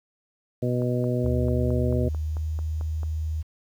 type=harmonic tone; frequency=123.47 Hz; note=B2; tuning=in tune; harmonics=1 / 2 / 3 / 4 / 5; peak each=-25 / -28 / -30 / -31 / -32 dBFS; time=0.62-2.09 s; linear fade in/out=10 ms
type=click train; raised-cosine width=1 ms; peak=-27 dBFS; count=11; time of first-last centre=0.82-3.032 s; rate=4.52 Hz
type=tone with pitch glide; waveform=sine; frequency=75 to 78.41 Hz; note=D2 to D#2; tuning=+37 to +14 cents; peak=-25 dBFS; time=1.23-3.43 s; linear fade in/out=20 ms; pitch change=+77 cents; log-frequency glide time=1.68-2.49 s
effects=9-bit